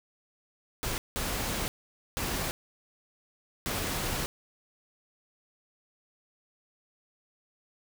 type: noise bursts at uneven times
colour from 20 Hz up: pink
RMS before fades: -32 dBFS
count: 4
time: 0.83-0.98 / 1.16-1.68 / 2.17-2.51 / 3.66-4.26 s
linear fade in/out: 0 ms
effects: none